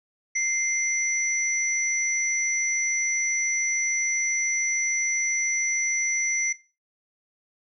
sine tone pair together, 2093 / 5920 Hz, C7 / F#8, 0 / 0 cents, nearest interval octave + tritone, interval 1800 cents, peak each -25 dBFS, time 0.35-6.53 s, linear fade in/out 10 ms, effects noise-tail reverb RT60 0.3 s tail -17 dB re dry

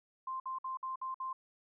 sine tone bursts, 1046.5 Hz, C6, in tune, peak -36 dBFS, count 6, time 0.27-1.33 s, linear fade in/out 5 ms, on 130 ms, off 56 ms, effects none

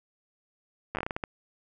slowing click train, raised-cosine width 0.5 ms, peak -16 dBFS, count 10, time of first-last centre 0.95-1.238 s, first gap 9 ms, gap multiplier 1.3, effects none

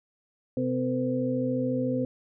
sine tone cluster, 127.9 / 255 / 457.1 / 511 Hz, C3 / C4 / A#4 / C5, -39 / -44 / -34 / -41 cents, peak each -33 / -27 / -36 / -30 dBFS, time 0.57-2.05 s, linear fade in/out 2 ms, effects none

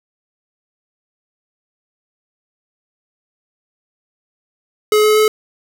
square tone with pitch steps, 424.9 / 427.6 / 430.3 Hz, G#4 / A4 / A4, +40 / -49 / -39 cents, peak -10 dBFS, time 4.92-5.28 s, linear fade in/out 2 ms, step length 120 ms, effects 8-bit

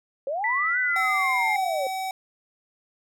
sine linear two-way sweep, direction up then down, 521 to 1528 to 521 Hz, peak -25 dBFS, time 0.27-1.87 s, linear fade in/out 2 ms, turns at 0.79 s
sine tone with pitch glide, 1975.5 to 2117 Hz, B6 to C7, 0 to +20 cents, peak -23 dBFS, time 0.44-1.56 s, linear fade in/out 2 ms, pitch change +120 cents, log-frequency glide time 0.77-1.31 s
square tone, 760 Hz, F#5, 46 cents sharp, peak -28 dBFS, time 0.96-2.11 s, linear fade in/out 2 ms
effects none

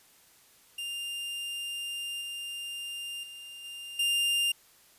45% pulse tone with level steps, 2800 Hz, F7, 4 cents sharp, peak -34 / -36 / -43 / -40 / -25 dBFS, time 0.78-4.52 s, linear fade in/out 5 ms, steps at 2.21 / 3.23 / 3.64 / 3.99 s, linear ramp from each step 5 ms, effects white hiss -60 dBFS RMS until 4.98 s + resampled to 32000 Hz

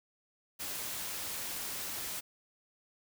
white noise, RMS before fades -39 dBFS, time 0.59-2.21 s, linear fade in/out 20 ms, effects none

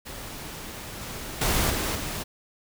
pink noise with level steps, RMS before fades -38 / -36 / -24 / -28 / -32 dBFS, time 0.05-2.24 s, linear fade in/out 20 ms, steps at 1.01 / 1.41 / 1.7 / 1.95 s, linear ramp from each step 5 ms, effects none

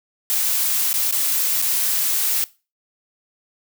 blue noise with dropouts, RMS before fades -20 dBFS, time 0.3-2.44 s, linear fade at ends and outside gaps 0 ms, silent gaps 0.93-0.94 / 1.111-1.125 / 1.617-1.623 s, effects noise-tail reverb RT60 0.3 s tail -20 dB re dry

